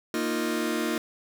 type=chord; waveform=sawtooth; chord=Bb suspended fourth; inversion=none; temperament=just; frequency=233.1 / 310.8 / 349.6 Hz; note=Bb3 / Eb4 / F4; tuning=0 / -2 / +2 cents; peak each=-26 dBFS; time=0.14-0.98 s; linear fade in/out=2 ms; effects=none